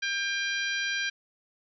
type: harmonic tone with a mistuned harmonic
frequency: 797 Hz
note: G5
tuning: 28 cents sharp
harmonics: 2 / 3 / 4 / 5 / 6 / 7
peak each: -30 / -34 / -36 / -38 / -40 / -41 dBFS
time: 0.02-1.1 s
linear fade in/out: 10 ms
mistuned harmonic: 7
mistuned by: +48 cents
effects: none